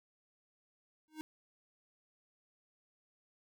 square tone with exponential growth, 311.1 Hz, D#4, in tune, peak -38 dBFS, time 1.08-1.21 s, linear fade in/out 0 ms, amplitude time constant 27 ms, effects none

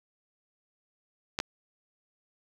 clicks, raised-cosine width 0.2 ms, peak -12 dBFS, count 2, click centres 1.389 / 1.401 s, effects none

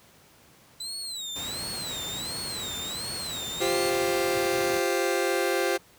30% pulse tone with vibrato, 3951 Hz, B7, in tune, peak -30 dBFS, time 0.8-3.9 s, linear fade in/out 5 ms, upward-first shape sine, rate 1.4 Hz, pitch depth 170 cents each way
pink noise, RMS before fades -38 dBFS, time 1.35-4.8 s, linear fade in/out 20 ms
sawtooth chord, F suspended second, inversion none, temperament just, 349.2 / 392.9 / 523.8 Hz, F4 / G4 / C5, 0 / +4 / +2 cents, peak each -24 dBFS, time 3.6-5.78 s, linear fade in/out 20 ms
effects pink hiss -56 dBFS RMS until 5.98 s + high-pass 80 Hz 12 dB/octave

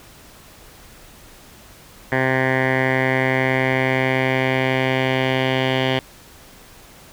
10% pulse tone with low-pass filter sweep, 130.81 Hz, C3, in tune, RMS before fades -19 dBFS, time 2.12-5.99 s, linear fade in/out 2 ms, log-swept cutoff 1800 to 2900 Hz, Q 3.7, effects pink hiss -45 dBFS RMS until 7.12 s

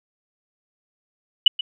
sine tone with echo, 2960 Hz, F#7, in tune, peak -7 dBFS, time 1.46-1.48 s, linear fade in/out 5 ms, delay 130 ms, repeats 1, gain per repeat -15 dB, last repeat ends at 1.61 s, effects none

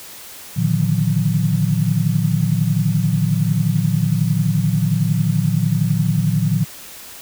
sine tone cluster, 113.7 / 146.8 / 158 / 179.3 Hz, A#2 / D3 / D#3 / F3, -43 / 0 / +27 / +46 cents, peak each -20 dBFS, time 0.56-6.65 s, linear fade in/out 20 ms, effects white hiss -37 dBFS RMS until 7.21 s

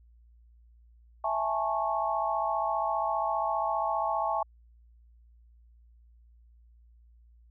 sine chord, A major seventh, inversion second, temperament just, 660 / 825 / 880 / 1100 Hz, E5 / G#5 / A5 / C#6, +2 / -12 / 0 / -14 cents, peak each -32 dBFS, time 1.24-4.43 s, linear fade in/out 5 ms, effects added 58 Hz sine -55 dBFS peak until 7.5 s

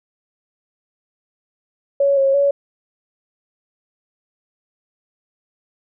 sine tone with pitch steps, 559 / 544 / 563 Hz, C#5 / C#5 / C#5, +14 / -33 / +27 cents, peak -12 dBFS, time 2-2.51 s, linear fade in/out 5 ms, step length 170 ms, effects none

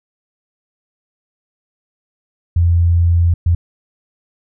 sine tone bursts at uneven times, 85.5 Hz, F2, 36 cents flat, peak -9 dBFS, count 2, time 2.56-3.34 / 3.46-3.55 s, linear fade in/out 5 ms, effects none

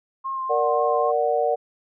sine tone with vibrato, 1062 Hz, C6, 25 cents sharp, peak -25 dBFS, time 0.24-1.12 s, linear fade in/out 20 ms, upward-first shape sine, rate 3.8 Hz, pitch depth 20 cents each way
sine chord, Bb augmented, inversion none, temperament equal, 466.2 / 587.3 / 740 Hz, Bb4 / D5 / F#5, 0 / 0 / 0 cents, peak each -23 dBFS, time 0.49-1.56 s, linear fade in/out 20 ms
effects none

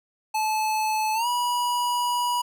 square tone with pitch glide, 866 to 972.1 Hz, A5 to B5, -28 to -28 cents, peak -23 dBFS, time 0.34-2.42 s, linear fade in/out 10 ms, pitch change +200 cents, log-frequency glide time 1.14-1.27 s, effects none

